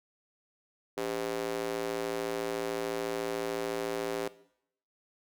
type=tone with high-pass filter; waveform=square; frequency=56.9 Hz; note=A#1; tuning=41 cents flat; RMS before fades=-34 dBFS; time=0.97-4.28 s; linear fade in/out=5 ms; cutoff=400 Hz; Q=2.3; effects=noise-tail reverb RT60 0.7 s tail -18 dB re dry